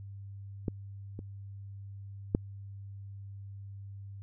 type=clicks; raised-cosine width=3 ms; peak=-18 / -27 / -12 dBFS; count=3; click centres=0.682 / 1.191 / 2.349 s; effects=added 99 Hz sine -42 dBFS peak until 4.22 s